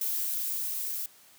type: noise with level ramp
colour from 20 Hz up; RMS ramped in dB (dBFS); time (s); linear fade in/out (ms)
violet; -30 to -34; 0.01-1.06; 2
effects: white hiss -57 dBFS RMS until 1.38 s + high-pass 80 Hz 12 dB/octave